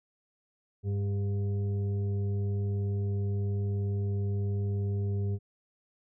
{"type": "tone with frequency modulation", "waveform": "sine", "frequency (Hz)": 100, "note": "G2", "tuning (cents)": 35, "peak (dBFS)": -27, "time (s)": [0.83, 5.39], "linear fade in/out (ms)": 50, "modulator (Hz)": 301, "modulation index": 0.47, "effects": []}